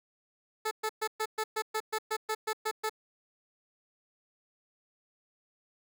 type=tone bursts; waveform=15% pulse; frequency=435.1 Hz; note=A4; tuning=19 cents flat; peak=-23 dBFS; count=13; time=0.65-2.896 s; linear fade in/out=10 ms; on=62 ms; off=120 ms; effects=none